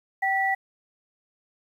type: tone pair together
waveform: sine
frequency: 773.9 / 1950 Hz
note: G5 / B6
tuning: -22 / -23 cents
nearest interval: octave + major third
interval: 1599 cents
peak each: -24 dBFS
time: 0.22-0.55 s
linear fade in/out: 10 ms
effects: 9-bit